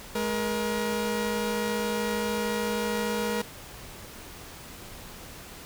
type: tone pair together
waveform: sawtooth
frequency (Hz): 210.9 / 475.1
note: G#3 / A#4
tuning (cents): +27 / +33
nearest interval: octave + major second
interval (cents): 1406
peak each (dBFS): -26 / -25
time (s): 0.15-3.42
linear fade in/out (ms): 5
effects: pink hiss -44 dBFS RMS until 5.65 s